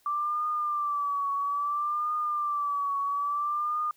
sine tone with vibrato, 1169 Hz, D6, 8 cents flat, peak -26 dBFS, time 0.06-3.91 s, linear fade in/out 2 ms, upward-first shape triangle, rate 0.6 Hz, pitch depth 79 cents each way, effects white hiss -65 dBFS RMS until 3.96 s

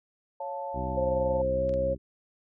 sine chord, Db augmented, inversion none, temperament equal, 554.4 / 698.5 / 880 Hz, Db5 / F5 / A5, 0 / 0 / 0 cents, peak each -36 / -40 / -35 dBFS, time 0.4-1.42 s, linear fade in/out 5 ms
harmonic tone, 64.1 Hz, C2, 35 cents flat, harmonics 1 / 2 / 3 / 4 / 5 / 6, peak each -34 / -37 / -39 / -40 / -41 / -42 dBFS, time 0.73-1.98 s, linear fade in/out 50 ms
sine tone with pitch glide, 533 to 544.2 Hz, C5 to C#5, +32 to -32 cents, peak -25 dBFS, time 0.96-1.95 s, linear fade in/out 20 ms, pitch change +36 cents, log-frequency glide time 1.52-1.64 s
clicks, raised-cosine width 0.2 ms, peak -33 dBFS, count 2, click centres 1.693 / 1.739 s
effects none

